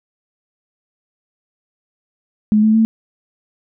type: tone with pitch steps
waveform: sine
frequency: 212.5 / 217.6 / 222.8 Hz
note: G#3 / A3 / A3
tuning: +40 / -19 / +22 cents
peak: -9 dBFS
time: 2.52-2.85 s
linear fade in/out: 0 ms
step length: 110 ms
effects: none